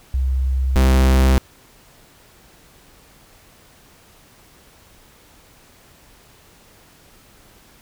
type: tone pair in turn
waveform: sine / 45% pulse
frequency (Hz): 65.41 / 65.41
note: C2 / C2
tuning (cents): 0 / 0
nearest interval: unison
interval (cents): 0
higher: neither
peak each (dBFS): -16 / -11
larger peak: second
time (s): 0.14-0.76 / 0.76-1.38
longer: neither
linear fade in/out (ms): 0
effects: pink hiss -50 dBFS RMS until 7.81 s